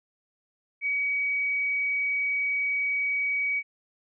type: tone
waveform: sine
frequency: 2265 Hz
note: C#7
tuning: 37 cents sharp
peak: -24 dBFS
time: 0.81-3.63 s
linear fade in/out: 50 ms
effects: none